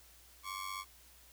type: ring-modulated tone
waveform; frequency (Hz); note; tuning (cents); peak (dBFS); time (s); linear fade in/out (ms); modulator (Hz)
sawtooth; 1108.7; C#6; 0; -33; 0.43-0.85; 50; 48
effects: added 60 Hz sine -64 dBFS peak until 1.32 s + white hiss -61 dBFS RMS until 1.32 s